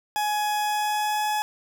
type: tone with pitch glide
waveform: 40% pulse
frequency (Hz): 840 to 846.8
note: G#5 to G#5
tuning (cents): +19 to +33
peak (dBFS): -22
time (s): 0.16-1.42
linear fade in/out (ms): 0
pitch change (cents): +14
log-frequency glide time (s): 0.61-1.27
effects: none